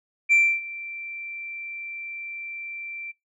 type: tone with ADSR envelope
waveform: sine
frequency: 2349 Hz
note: D7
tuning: in tune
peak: -12 dBFS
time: 0.29-3.12 s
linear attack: 32 ms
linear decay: 280 ms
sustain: -21 dB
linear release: 17 ms
effects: noise-tail reverb RT60 0.2 s tail -24 dB re dry + tanh soft clip ceiling -12 dBFS